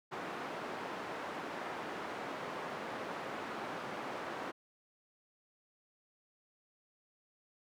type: band-pass noise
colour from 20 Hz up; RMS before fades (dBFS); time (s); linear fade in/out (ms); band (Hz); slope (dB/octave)
white; -42; 0.11-4.52; 20; 210 to 1200; 12
effects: none